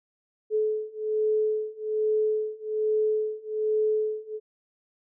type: beating tone pair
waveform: sine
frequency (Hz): 430 / 431.2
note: A4 / A4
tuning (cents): -40 / -35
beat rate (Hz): 1.2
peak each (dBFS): -27 / -26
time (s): 0.5-4.4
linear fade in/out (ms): 50
effects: none